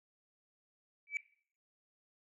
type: tone with exponential growth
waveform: sine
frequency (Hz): 2300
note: D7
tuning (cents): -37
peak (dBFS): -27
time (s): 1.07-1.17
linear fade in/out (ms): 1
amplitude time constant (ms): 21
effects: noise-tail reverb RT60 0.5 s tail -19 dB re dry + tanh soft clip ceiling -29 dBFS